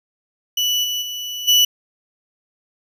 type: tone with level steps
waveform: 35% pulse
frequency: 2960 Hz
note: F#7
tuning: in tune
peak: -15 / -19 / -24 / -9 dBFS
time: 0.57-1.65 s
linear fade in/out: 5 ms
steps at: 0.83 / 1.01 / 1.47 s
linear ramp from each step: 20 ms
effects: none